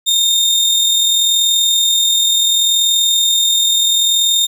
30% pulse tone with amplitude modulation, 3655 Hz, A#7, 35 cents flat, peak -7 dBFS, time 0.06-4.47 s, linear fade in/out 20 ms, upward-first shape sine, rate 40.7 Hz, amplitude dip 30%, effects none

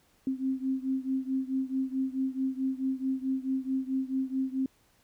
sine beating tone pair, 262.5 / 267.1 Hz, C4 / C4, +6 / +36 cents, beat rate 4.6 Hz, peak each -30 / -32 dBFS, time 0.27-4.66 s, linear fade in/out 2 ms, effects pink hiss -66 dBFS RMS until 5.03 s

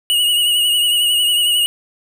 square tone with vibrato, 2900 Hz, F#7, 35 cents flat, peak -13 dBFS, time 0.1-1.66 s, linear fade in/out 0 ms, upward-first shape triangle, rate 11 Hz, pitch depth 49 cents each way, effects none

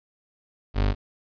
30% pulse tone, 49.97 Hz, G1, 34 cents sharp, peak -17 dBFS, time 0.74-0.95 s, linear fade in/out 50 ms, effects resampled to 11025 Hz + 9-bit

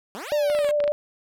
10% pulse exponential two-way sweep, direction up then down, 185 to 954 to 533 Hz, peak -25 dBFS, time 0.15-0.71 s, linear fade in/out 0 ms, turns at 0.33 s
sine tone with vibrato, 587.3 Hz, D5, in tune, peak -19 dBFS, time 0.32-0.92 s, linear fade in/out 0 ms, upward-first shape sine, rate 5.4 Hz, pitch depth 21 cents each way
clicks, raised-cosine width 0.3 ms, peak -17 dBFS, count 8, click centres 0.5 / 0.55 / 0.589 / 0.646 / 0.69 / 0.803 / 0.84 / 0.878 s
effects none

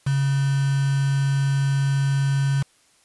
sine tone with quantisation, 137.9 Hz, C#3, 9 cents flat, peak -18 dBFS, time 0.06-2.63 s, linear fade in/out 10 ms, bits 5, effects white hiss -59 dBFS RMS until 3.04 s + resampled to 24000 Hz

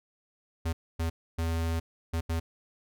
square tone bursts at uneven times, 82.41 Hz, E2, in tune, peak -28 dBFS, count 5, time 0.65-0.73 / 0.99-1.1 / 1.38-1.8 / 2.13-2.21 / 2.29-2.4 s, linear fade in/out 10 ms, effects none

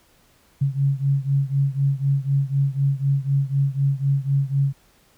sine beating tone pair, 137 / 141 Hz, C#3 / C#3, -20 / +30 cents, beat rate 4 Hz, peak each -20 / -22 dBFS, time 0.61-4.73 s, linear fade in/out 10 ms, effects pink hiss -58 dBFS RMS until 5.17 s

